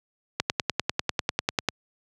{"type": "click train", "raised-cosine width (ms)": 0.2, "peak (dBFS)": -5, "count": 14, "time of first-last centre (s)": [0.4, 1.687], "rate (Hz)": 10.1, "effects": ["high-pass 80 Hz 12 dB/octave"]}